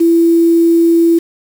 sine tone with quantisation, 334.8 Hz, E4, 27 cents sharp, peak -6 dBFS, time 0-1.19 s, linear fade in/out 10 ms, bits 5, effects none

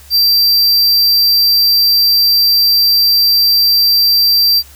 square tone, 4700 Hz, D8, 1 cent sharp, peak -8 dBFS, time 0.1-4.63 s, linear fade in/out 50 ms, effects added 70 Hz sine -39 dBFS peak until 4.75 s + white hiss -41 dBFS RMS until 4.75 s

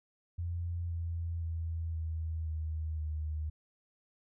sine tone with pitch steps, 86 / 84.13 / 82.31 / 80.52 / 78.77 / 77.06 Hz, F2 / E2 / E2 / E2 / D#2 / D#2, -26 / +36 / -2 / -40 / +22 / -16 cents, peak -33 dBFS, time 0.38-3.5 s, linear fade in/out 10 ms, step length 520 ms, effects none

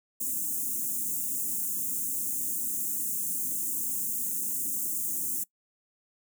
white band-stop noise, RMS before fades -31 dBFS, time 0.2-5.44 s, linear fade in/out 10 ms, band 320 to 6800 Hz, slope 48 dB/octave, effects noise-tail reverb RT60 0.1 s tail -22 dB re dry + high-pass 200 Hz 12 dB/octave

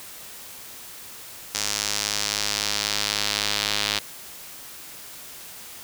square tone with band-pass filter sweep, 51.91 Hz, G#1, in tune, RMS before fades -26 dBFS, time 1.54-3.99 s, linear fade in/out 5 ms, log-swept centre 6000 to 4000 Hz, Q 1.7, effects white hiss -41 dBFS RMS until 5.83 s

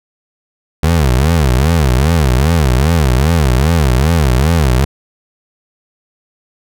25% pulse tone with vibrato, 72.1 Hz, D2, 31 cents flat, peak -5 dBFS, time 0.83-4.85 s, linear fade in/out 5 ms, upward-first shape sine, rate 2.5 Hz, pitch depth 290 cents each way, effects none

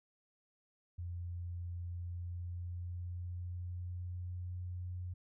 sine tone with pitch glide, 87.31 to 89.76 Hz, F2 to F2, 0 to +48 cents, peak -39 dBFS, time 0.98-5.14 s, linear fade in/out 10 ms, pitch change +48 cents, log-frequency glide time 1.92-4.66 s, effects none

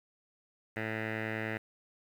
10% pulse tone with low-pass filter, 110 Hz, A2, in tune, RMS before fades -36 dBFS, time 0.76-1.58 s, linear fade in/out 10 ms, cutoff 2100 Hz, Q 9.3, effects 10-bit

